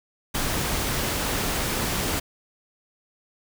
pink noise, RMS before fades -26 dBFS, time 0.34-2.2 s, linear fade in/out 10 ms, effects none

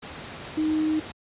sine tone in noise, 311.1 Hz, D#4, in tune, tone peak -21 dBFS, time 0.57-1 s, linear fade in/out 10 ms, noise pink, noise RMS -38 dBFS, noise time 0.02-1.12 s, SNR +14 dB, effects high-pass 80 Hz 12 dB/octave + resampled to 8000 Hz

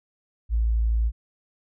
sine tone, 56.1 Hz, A1, 34 cents sharp, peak -19 dBFS, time 0.49-1.12 s, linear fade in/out 50 ms, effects none

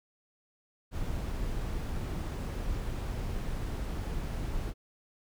brown noise, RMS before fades -34 dBFS, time 0.91-4.74 s, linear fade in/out 50 ms, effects none

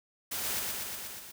white noise with echo, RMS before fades -35 dBFS, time 0.31-0.6 s, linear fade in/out 10 ms, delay 120 ms, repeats 6, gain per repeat -2 dB, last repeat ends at 1.32 s, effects none

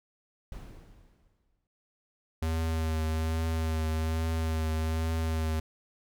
brown noise with exponential decay, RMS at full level -40 dBFS, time 0.52-1.67 s, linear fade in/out 2 ms, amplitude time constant 250 ms
square tone with vibrato, 80.2 Hz, E2, 47 cents flat, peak -28 dBFS, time 2.42-5.6 s, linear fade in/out 5 ms, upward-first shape triangle, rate 1.2 Hz, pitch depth 25 cents each way
effects none

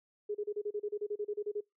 sine tone bursts, 416 Hz, G#4, 3 cents sharp, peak -32 dBFS, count 15, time 0.29-1.608 s, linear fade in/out 10 ms, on 58 ms, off 32 ms, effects noise-tail reverb RT60 0.2 s tail -26 dB re dry

